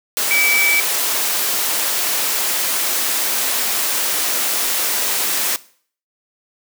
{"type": "tone in noise", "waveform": "sine", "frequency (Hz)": 2300, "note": "D7", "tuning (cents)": -37, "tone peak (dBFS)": -14, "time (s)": [0.31, 0.8], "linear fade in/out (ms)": 0, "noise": "white", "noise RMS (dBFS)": -19, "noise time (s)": [0.17, 5.56], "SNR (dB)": 2, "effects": ["noise-tail reverb RT60 0.5 s tail -19 dB re dry", "high-pass 300 Hz 12 dB/octave"]}